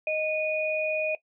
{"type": "tone pair together", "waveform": "sine", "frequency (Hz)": [622.3, 2466], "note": ["D#5", "D#7"], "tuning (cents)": [0, -16], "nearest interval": "2 octaves", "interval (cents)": 2384, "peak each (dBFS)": -27, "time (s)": [0.07, 1.15], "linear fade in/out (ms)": 2, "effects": ["noise-tail reverb RT60 0.1 s tail -18 dB re dry"]}